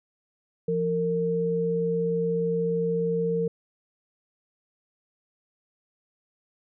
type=tone pair together; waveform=sine; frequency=171.7 / 458.4 Hz; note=F3 / A#4; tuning=-29 / -29 cents; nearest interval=octave + perfect fourth; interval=1700 cents; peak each=-28 / -24 dBFS; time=0.68-3.48 s; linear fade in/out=5 ms; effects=none